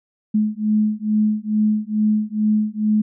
sine beating tone pair, 212.3 / 214.6 Hz, G#3 / A3, +38 / -43 cents, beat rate 2.3 Hz, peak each -19 dBFS, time 0.34-3.02 s, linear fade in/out 10 ms, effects none

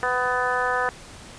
harmonic tone, 250 Hz, B3, 21 cents sharp, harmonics 2 / 3 / 4 / 5 / 6 / 7, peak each -28 / -28 / -28 / -28 / -28 / -28 dBFS, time 0.03-0.89 s, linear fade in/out 0 ms, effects pink hiss -43 dBFS RMS until 1.38 s + resampled to 22050 Hz

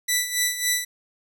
10% pulse tone with tremolo, 1975.5 Hz, B6, in tune, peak -10 dBFS, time 0.08-0.85 s, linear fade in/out 10 ms, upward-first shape sine, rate 3.6 Hz, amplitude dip 70%, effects none

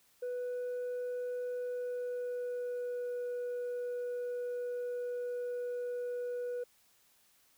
sine tone with pitch glide, 493.9 to 489.1 Hz, B4 to B4, 0 to -17 cents, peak -32 dBFS, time 0.22-6.64 s, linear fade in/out 10 ms, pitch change -17 cents, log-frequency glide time 1.51-3.18 s, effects tanh soft clip ceiling -34 dBFS + white hiss -68 dBFS RMS until 7.57 s

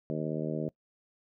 harmonic tone, 77.78 Hz, D#2, in tune, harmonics 2 / 3 / 4 / 5 / 6 / 7 / 8, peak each -35 / -37 / -38 / -39 / -40 / -40 / -41 dBFS, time 0.1-0.69 s, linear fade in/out 0 ms, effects noise-tail reverb RT60 0.1 s tail -23 dB re dry

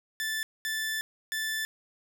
sawtooth tone bursts at uneven times, 1757 Hz, A6, 3 cents flat, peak -26 dBFS, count 3, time 0.2-0.43 / 0.65-1.01 / 1.32-1.65 s, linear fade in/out 0 ms, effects 10-bit

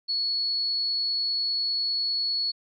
sine tone, 4385 Hz, C#8, 20 cents flat, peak -24 dBFS, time 0.08-2.52 s, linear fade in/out 20 ms, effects none

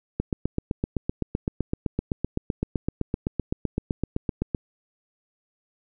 click train, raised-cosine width 3 ms, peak -11 dBFS, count 35, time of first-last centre 0.2-4.548 s, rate 7.82 Hz, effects none

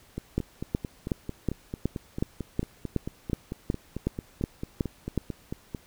two click trains, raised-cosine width 3 ms, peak -19 / -12 dBFS, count 26 / 14, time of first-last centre 0.18-5.748 / 0.38-5.177 s, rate 4.49 / 2.71 Hz, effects pink hiss -57 dBFS RMS until 5.86 s

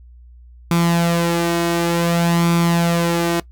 sawtooth tone with flanger, 170 Hz, F3, 46 cents flat, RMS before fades -17 dBFS, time 0.71-3.4 s, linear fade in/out 2 ms, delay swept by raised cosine 0.85 to 2.75 ms, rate 0.55 Hz, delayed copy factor +0.55, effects noise-tail reverb RT60 0.1 s tail -20 dB re dry + added 60 Hz sine -40 dBFS peak until 3.51 s

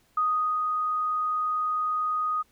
sine tone with ADSR envelope, 1244.5 Hz, D#6, in tune, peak -21 dBFS, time 0.17-2.43 s, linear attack 5 ms, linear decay 420 ms, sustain -3 dB, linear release 21 ms, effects pink hiss -65 dBFS RMS until 2.51 s

